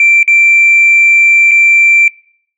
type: tone with dropouts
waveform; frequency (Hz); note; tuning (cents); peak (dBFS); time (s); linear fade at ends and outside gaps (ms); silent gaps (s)
sine; 2350; D7; +1; -3; 0-2.08; 2; 0.23-0.277 / 1.511-1.515
effects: noise-tail reverb RT60 0.6 s tail -23 dB re dry + tanh soft clip ceiling 0 dBFS

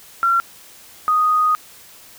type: tone pair in turn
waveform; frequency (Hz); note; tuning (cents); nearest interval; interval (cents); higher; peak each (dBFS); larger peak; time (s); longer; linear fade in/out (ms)
sine; 1367 / 1243.1; F6 / D#6; -37 / -2; major second; 165; first; -13; neither; 0.23-0.4 / 1.08-1.55; second; 0
effects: white hiss -44 dBFS RMS until 2.18 s

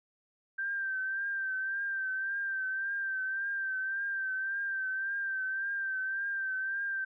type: tone with vibrato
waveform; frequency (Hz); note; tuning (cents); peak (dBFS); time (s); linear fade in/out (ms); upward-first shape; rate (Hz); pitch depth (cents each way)
sine; 1568; G6; 0; -31; 0.58-7.05; 10; triangle; 1.8; 47
effects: none

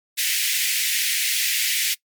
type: high-pass noise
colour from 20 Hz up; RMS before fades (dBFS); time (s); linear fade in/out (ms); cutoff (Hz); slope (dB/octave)
pink; -22; 0.17-1.95; 20; 1900; 48
effects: noise-tail reverb RT60 0.1 s tail -22 dB re dry + MP3 96 kbps

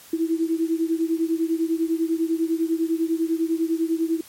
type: beating tone pair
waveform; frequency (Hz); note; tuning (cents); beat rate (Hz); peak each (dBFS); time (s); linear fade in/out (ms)
sine; 324 / 334; E4 / E4; -30 / +23; 10; -22 / -24; 0.13-4.21; 5
effects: white hiss -47 dBFS RMS until 4.28 s + MP3 64 kbps

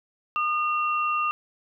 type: tone pair together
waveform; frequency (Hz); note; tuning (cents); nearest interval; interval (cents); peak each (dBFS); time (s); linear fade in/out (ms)
sine; 1217.6 / 2730; D#6 / F7; -38 / -40; octave + major second; 1398; -23 / -29; 0.36-1.31; 0
effects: none

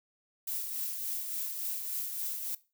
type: noise with tremolo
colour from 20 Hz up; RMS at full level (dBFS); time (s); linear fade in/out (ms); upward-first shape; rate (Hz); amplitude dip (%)
violet; -34; 0.47-2.55; 5; triangle; 3.5; 45
effects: noise-tail reverb RT60 0.3 s tail -19 dB re dry

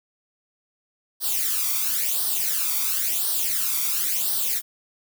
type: noise with flanger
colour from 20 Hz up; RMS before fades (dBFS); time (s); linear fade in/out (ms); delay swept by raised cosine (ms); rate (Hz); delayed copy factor
blue; -24; 1.2-4.62; 50; 0.21 to 0.88; 0.96; +0.75
effects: none

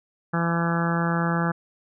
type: harmonic tone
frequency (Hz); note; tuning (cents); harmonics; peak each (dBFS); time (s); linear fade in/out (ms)
168.6; E3; +39; 1 / 2 / 3 / 4 / 5 / 6 / 7 / 8 / 9 / 10; -23 / -32 / -33 / -35 / -32 / -37 / -32 / -32 / -33 / -34; 0.33-1.52; 10
effects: none

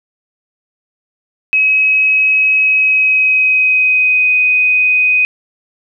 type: tone with pitch glide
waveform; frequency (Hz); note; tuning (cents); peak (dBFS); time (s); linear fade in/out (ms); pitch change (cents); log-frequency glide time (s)
sine; 2552 to 2501; D#7 to D#7; +43 to +8; -8; 1.53-5.25; 0; -35; 2.64-4.34
effects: none

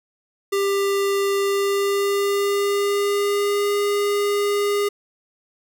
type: tone with pitch glide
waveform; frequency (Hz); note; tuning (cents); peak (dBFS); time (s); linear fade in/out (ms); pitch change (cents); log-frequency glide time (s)
square; 396.9 to 408.1; G4 to G#4; +22 to -30; -19; 0.52-4.89; 10; +48; 1.39-3.75
effects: none

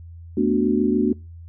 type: chord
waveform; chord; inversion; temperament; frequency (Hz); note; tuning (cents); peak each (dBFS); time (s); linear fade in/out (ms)
sine; B minor seventh; third; equal; 220 / 246.9 / 293.7 / 370; A3 / B3 / D4 / F#4; 0 / 0 / 0 / 0; -22; 0.37-1.13; 5
effects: noise-tail reverb RT60 0.3 s tail -25 dB re dry + added 84 Hz sine -37 dBFS peak until 1.48 s

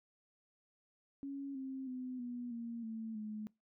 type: tone with pitch steps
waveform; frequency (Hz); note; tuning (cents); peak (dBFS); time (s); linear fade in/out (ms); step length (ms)
sine; 277.2 / 265.4 / 254.2 / 243.4 / 233.1 / 223.2 / 213.8; C#4 / C4 / C4 / B3 / A#3 / A3 / A3; 0 / +25 / -50 / -25 / 0 / +25 / -49; -40; 1.23-3.47; 0; 320
effects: noise-tail reverb RT60 0.2 s tail -22 dB re dry

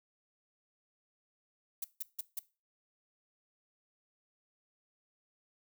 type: noise bursts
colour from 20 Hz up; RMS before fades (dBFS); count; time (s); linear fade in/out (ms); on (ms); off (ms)
violet; -37; 4; 1.82-2.392; 5; 23; 160
effects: noise-tail reverb RT60 0.3 s tail -19 dB re dry

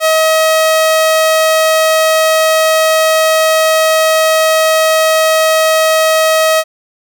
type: tone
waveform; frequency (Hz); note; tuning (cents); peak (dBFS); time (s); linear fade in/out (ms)
sawtooth; 636; D#5; +38; -4; 0-6.64; 50
effects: none

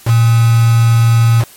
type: tone with quantisation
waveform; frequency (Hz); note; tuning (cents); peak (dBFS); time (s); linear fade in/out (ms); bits
sine; 115.5; A#2; -16; -6; 0.05-1.45; 50; 3
effects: white hiss -40 dBFS RMS until 1.56 s + MP3 64 kbps

